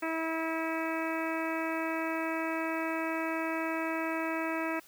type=harmonic tone; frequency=323.9 Hz; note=E4; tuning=30 cents flat; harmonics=1 / 2 / 3 / 4 / 5 / 6 / 7 / 8; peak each=-34 / -37 / -39 / -40 / -41 / -42 / -42 / -43 dBFS; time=0.02-4.8 s; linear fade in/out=10 ms; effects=white hiss -58 dBFS RMS until 4.87 s